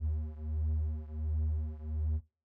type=beating tone pair; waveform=triangle; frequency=76.7 / 78.1 Hz; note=D#2 / D#2; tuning=-24 / +7 cents; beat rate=1.4 Hz; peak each=-31 / -34 dBFS; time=0-2.21 s; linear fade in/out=50 ms; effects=noise-tail reverb RT60 0.3 s tail -20 dB re dry